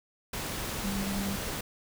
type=tone in noise; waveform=sine; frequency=197.1 Hz; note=G3; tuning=10 cents sharp; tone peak=-31 dBFS; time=0.84-1.36 s; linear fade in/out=5 ms; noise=pink; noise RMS=-35 dBFS; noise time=0.33-1.61 s; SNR=+1 dB; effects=none